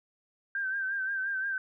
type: tone with vibrato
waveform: sine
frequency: 1568 Hz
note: G6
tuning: in tune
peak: -29 dBFS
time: 0.55-1.58 s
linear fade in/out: 2 ms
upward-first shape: sine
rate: 5.7 Hz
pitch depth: 50 cents each way
effects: none